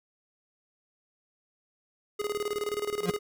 square tone with tremolo, 415.3 Hz, G#4, in tune, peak -28 dBFS, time 2.19-3.19 s, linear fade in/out 10 ms, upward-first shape square, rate 19 Hz, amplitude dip 75%
40% pulse tone with exponential growth, 177.6 Hz, F3, 29 cents sharp, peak -23 dBFS, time 2.98-3.1 s, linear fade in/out 2 ms, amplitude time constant 24 ms
effects none

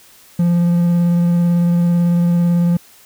triangle tone with vibrato, 172.9 Hz, F3, 17 cents flat, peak -9 dBFS, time 0.39-2.77 s, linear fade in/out 5 ms, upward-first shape sine, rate 18 Hz, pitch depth 12 cents each way, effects white hiss -46 dBFS RMS until 3.05 s

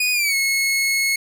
sawtooth tone with pitch glide, 2476 to 2181 Hz, D#7 to C#7, -9 to -29 cents, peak -14 dBFS, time 0-1.16 s, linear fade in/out 5 ms, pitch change -220 cents, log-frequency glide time 0.13-0.35 s, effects none

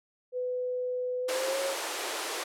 sine tone with pitch glide, 500 to 545.3 Hz, B4 to C#5, +21 to -29 cents, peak -29 dBFS, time 0.32-1.76 s, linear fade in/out 50 ms, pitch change +150 cents, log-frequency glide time 1.21-1.59 s
pink high-pass noise, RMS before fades -34 dBFS, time 1.28-2.44 s, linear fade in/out 10 ms, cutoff 340 Hz, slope 48 dB/octave
effects low-pass 11000 Hz 12 dB/octave

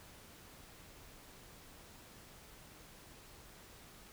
silence, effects pink hiss -57 dBFS RMS until 4.12 s

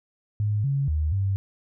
sine tone with pitch steps, 104.8 / 138.8 / 76.7 / 97.6 Hz, G#2 / C#3 / D#2 / G2, +16 / +3 / -24 / -7 cents, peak -21 dBFS, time 0.4-1.36 s, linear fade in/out 0 ms, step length 240 ms, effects none

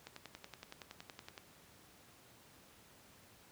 click train, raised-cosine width 0.2 ms, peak -30 dBFS, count 15, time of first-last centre 0.07-1.378 s, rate 10.7 Hz, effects pink hiss -62 dBFS RMS until 3.51 s + high-pass 80 Hz 12 dB/octave

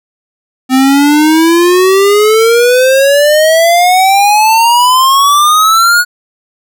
square exponential sweep, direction up, 256.6 to 1461 Hz, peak -5 dBFS, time 0.69-6.05 s, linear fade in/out 50 ms, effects none

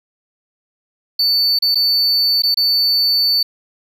triangle tone with dropouts, 4500 Hz, C#8, 25 cents sharp, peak -11 dBFS, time 1.19-3.43 s, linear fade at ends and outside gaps 5 ms, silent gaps 1.589-1.622 / 1.747-1.754 / 2.422-2.434 / 2.545-2.571 s, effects none

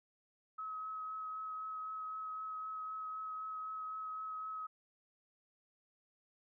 sine tone with vibrato, 1279 Hz, D#6, 47 cents sharp, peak -40 dBFS, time 0.58-4.67 s, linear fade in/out 10 ms, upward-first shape triangle, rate 3.9 Hz, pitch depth 14 cents each way, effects none

